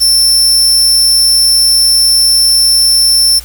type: tone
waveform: sawtooth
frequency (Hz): 5370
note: E8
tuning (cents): +31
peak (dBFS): -3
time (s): 0-3.4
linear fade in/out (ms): 20
effects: added 60 Hz sine -30 dBFS peak until 3.44 s + white hiss -34 dBFS RMS until 3.44 s